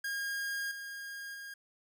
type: tone with level steps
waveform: 45% pulse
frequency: 1623 Hz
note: G#6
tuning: 40 cents flat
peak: -34 / -41 / -43 dBFS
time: 0.04-1.54 s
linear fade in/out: 5 ms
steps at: 0.71 / 1.34 s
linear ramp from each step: 5 ms
effects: none